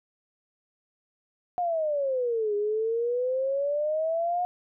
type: exponential two-way sweep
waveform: sine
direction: down then up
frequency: 723 to 408.2 to 723 Hz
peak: -24 dBFS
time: 1.58-4.45 s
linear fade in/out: 0 ms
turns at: 2.55 s
effects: none